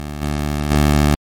15% pulse tone with level steps, 73.8 Hz, D2, 9 cents sharp, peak -19 / -12 / -5 dBFS, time 0-1.15 s, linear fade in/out 0 ms, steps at 0.21 / 0.7 s, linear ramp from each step 20 ms, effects MP3 64 kbps

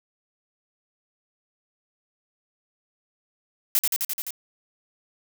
blue noise with echo, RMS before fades -20 dBFS, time 3.75-3.79 s, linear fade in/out 0 ms, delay 86 ms, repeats 6, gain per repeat -2 dB, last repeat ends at 4.306 s, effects none

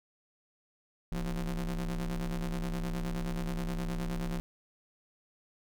40% pulse ring-modulated tone, 70.5 Hz, C#2, 30 cents sharp, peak -28 dBFS, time 1.12-4.4 s, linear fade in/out 0 ms, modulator 101 Hz, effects none

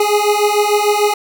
25% pulse beating tone pair, 412.6 / 419.3 Hz, G#4 / G#4, -11 / +17 cents, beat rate 6.7 Hz, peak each -11 dBFS, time 0-1.14 s, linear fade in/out 5 ms, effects none

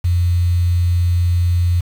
sine tone with quantisation, 87.6 Hz, F2, 6 cents sharp, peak -12 dBFS, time 0.04-1.81 s, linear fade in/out 10 ms, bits 6, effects none

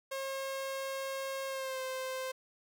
sawtooth tone with pitch glide, 539 to 520.6 Hz, C#5 to C5, -49 to -9 cents, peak -32 dBFS, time 0.11-2.32 s, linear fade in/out 10 ms, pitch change -60 cents, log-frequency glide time 1.47-1.82 s, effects none

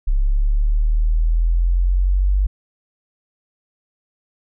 sine exponential sweep, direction up, 33.78 to 49 Hz, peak -13 dBFS, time 0.07-2.47 s, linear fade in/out 10 ms, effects none

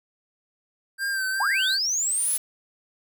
square tone with vibrato, 1568 Hz, G6, in tune, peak -25 dBFS, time 0.98-1.79 s, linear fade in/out 50 ms, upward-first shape sine, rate 2.6 Hz, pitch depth 45 cents each way
blue noise with exponential growth, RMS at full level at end -30 dBFS, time 1.36-2.38 s, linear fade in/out 5 ms, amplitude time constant 220 ms
sine linear sweep, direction up, 740 to 10730 Hz, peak -22 dBFS, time 1.4-2.37 s, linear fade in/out 5 ms
effects none

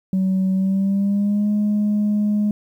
sine tone with pitch glide, 189.1 to 208.6 Hz, F#3 to G#3, +38 to +8 cents, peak -14 dBFS, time 0.13-2.51 s, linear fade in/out 2 ms, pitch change +170 cents, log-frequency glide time 0.53-1.49 s, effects tanh soft clip ceiling -14 dBFS + 9-bit

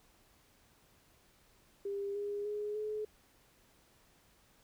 sine tone with pitch steps, 400 / 408.6 / 417.5 / 426.5 Hz, G4 / G#4 / G#4 / G#4, +35 / -28 / +9 / +46 cents, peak -35 dBFS, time 1.85-3.05 s, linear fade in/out 5 ms, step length 300 ms, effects pink hiss -67 dBFS RMS until 4.63 s

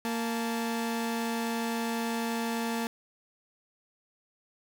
sawtooth tone pair together, 230.8 / 871.4 Hz, A#3 / A5, -17 / -17 cents, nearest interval octave + major seventh, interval 2300 cents, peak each -26 / -33 dBFS, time 0.05-2.87 s, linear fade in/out 0 ms, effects none

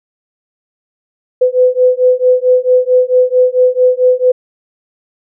sine beating tone pair, 502 / 506.5 Hz, B4 / B4, +28 / +44 cents, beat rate 4.5 Hz, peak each -10 dBFS, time 1.41-4.32 s, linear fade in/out 10 ms, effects none

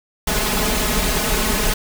pink noise with comb filter, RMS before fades -19 dBFS, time 0.27-1.74 s, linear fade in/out 5 ms, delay 4.7 ms, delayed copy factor +0.95, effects none

